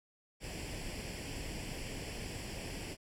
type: noise with comb filter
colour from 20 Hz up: pink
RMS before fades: -42 dBFS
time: 0.4-2.97 s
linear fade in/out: 50 ms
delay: 0.39 ms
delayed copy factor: +0.7
effects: low-pass 10000 Hz 12 dB/octave